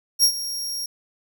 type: tone with ADSR envelope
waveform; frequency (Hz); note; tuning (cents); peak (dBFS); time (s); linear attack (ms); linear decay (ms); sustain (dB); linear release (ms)
sawtooth; 5588; F8; 0; -9; 0.19-0.86; 46; 79; -15; 3
effects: none